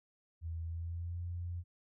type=tone with pitch glide; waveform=sine; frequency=82.41 to 87.16 Hz; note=E2 to F2; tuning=0 to -3 cents; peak=-37 dBFS; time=0.41-1.64 s; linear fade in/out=50 ms; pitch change=+97 cents; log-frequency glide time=0.63-1.22 s; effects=none